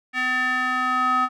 square tone with band-pass filter sweep, 254 Hz, B3, 49 cents sharp, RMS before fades -22 dBFS, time 0.13-1.29 s, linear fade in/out 50 ms, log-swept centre 2000 to 1200 Hz, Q 4.3, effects none

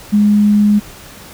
sine tone, 207.7 Hz, G#3, in tune, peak -7 dBFS, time 0.12-0.8 s, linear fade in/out 20 ms, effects pink hiss -36 dBFS RMS until 1.33 s

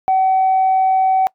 sine tone, 759 Hz, F#5, 44 cents sharp, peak -10 dBFS, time 0.08-1.27 s, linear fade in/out 0 ms, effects noise-tail reverb RT60 0.1 s tail -24 dB re dry + tanh soft clip ceiling -8 dBFS

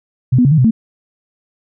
sine tone with pitch steps, 127.2 / 246.6 / 139.4 / 158.4 / 127.4 / 224.2 Hz, C3 / B3 / C#3 / D#3 / C3 / A3, -48 / -2 / +10 / +31 / -46 / +33 cents, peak -7 dBFS, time 0.32-0.71 s, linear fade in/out 10 ms, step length 65 ms, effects none

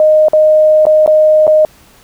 sine tone with dropouts, 618 Hz, D#5, 12 cents flat, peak -4 dBFS, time 0-1.65 s, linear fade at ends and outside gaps 1 ms, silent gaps 0.284-0.333 / 0.854-0.867 / 1.062-1.076 / 1.469-1.477 s, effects pink hiss -44 dBFS RMS until 2.03 s

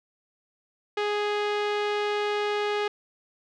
sawtooth tone with low-pass filter, 415.3 Hz, G#4, in tune, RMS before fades -27 dBFS, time 0.97-2.88 s, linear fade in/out 5 ms, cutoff 3300 Hz, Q 1.2, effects none

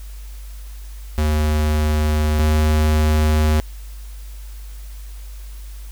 square tone pair in turn, 76.2 / 76.91 Hz, D#2 / D#2, -36 / -20 cents, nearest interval unison, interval 16 cents, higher second, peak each -16 / -14 dBFS, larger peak second, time 1.18-2.39 / 2.39-3.6 s, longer neither, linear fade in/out 0 ms, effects added 50 Hz sine -31 dBFS peak until 5.91 s + white hiss -47 dBFS RMS until 5.91 s

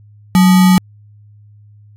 sine tone with sample-and-hold, 185 Hz, F#3, in tune, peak -5 dBFS, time 0.35-0.78 s, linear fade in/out 0 ms, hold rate 1050 Hz, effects added 104 Hz sine -40 dBFS peak until 1.96 s + AAC 48 kbps

